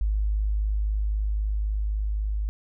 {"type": "tone with level ramp", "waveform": "sine", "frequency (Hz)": 51.91, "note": "G#1", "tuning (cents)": 0, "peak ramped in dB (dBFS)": [-21, -24], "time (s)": [0.01, 2.49], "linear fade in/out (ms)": 0, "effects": []}